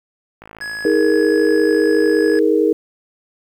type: click train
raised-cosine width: 0.5 ms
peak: -22 dBFS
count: 107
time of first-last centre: 0.42-2.372 s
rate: 54.3 Hz
type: tone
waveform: square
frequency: 1683 Hz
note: G#6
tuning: 23 cents sharp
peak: -25 dBFS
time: 0.61-2.39 s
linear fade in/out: 0 ms
type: chord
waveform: sine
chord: D# suspended fourth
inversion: none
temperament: equal with one note detuned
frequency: 317.5 / 415.3 / 466.2 Hz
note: D#4 / G#4 / A#4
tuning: +35 / 0 / 0 cents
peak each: -16 dBFS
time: 0.85-2.73 s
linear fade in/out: 2 ms
effects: low-pass 8000 Hz 12 dB/octave + 8-bit